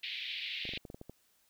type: band-pass noise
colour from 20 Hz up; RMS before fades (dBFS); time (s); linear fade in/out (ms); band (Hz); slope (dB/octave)
white; -40; 0.03-0.78; 5; 2100 to 3900; 48
type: clicks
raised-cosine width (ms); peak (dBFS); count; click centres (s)
2; -32; 9; 0.653 / 0.691 / 0.736 / 0.774 / 0.852 / 0.901 / 0.945 / 1.014 / 1.096
effects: white hiss -71 dBFS RMS until 1.49 s